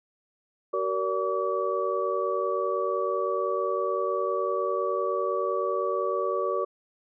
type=tone cluster; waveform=sine; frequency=379.3 / 469.1 / 575 / 1145 Hz; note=F#4 / A#4 / D5 / D6; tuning=+43 / +11 / -37 / -44 cents; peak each=-30 dBFS; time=0.73-6.65 s; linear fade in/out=10 ms; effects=none